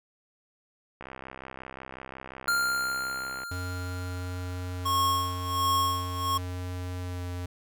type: click train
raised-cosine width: 0.5 ms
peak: -25 dBFS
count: 160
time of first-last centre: 1.01-3.434 s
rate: 65.6 Hz
type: tone with exponential decay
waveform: square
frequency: 1396.9 Hz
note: F6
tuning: in tune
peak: -23 dBFS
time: 2.48-5.43 s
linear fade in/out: 0 ms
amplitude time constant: 640 ms
type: tone with pitch glide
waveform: square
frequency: 90.3 to 89.11 Hz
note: F#2 to F2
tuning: -42 to +35 cents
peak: -33 dBFS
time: 3.51-7.46 s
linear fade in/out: 5 ms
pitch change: -23 cents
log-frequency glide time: 6.99-7.26 s
type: tone with tremolo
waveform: square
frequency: 1090 Hz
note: C#6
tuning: 29 cents flat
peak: -23 dBFS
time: 4.85-6.38 s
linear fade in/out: 10 ms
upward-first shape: sine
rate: 1.4 Hz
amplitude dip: 80%
effects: none